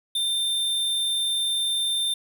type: tone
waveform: square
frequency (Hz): 3590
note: A7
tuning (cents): +34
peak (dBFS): -23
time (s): 0.15-2.14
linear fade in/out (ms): 5
effects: none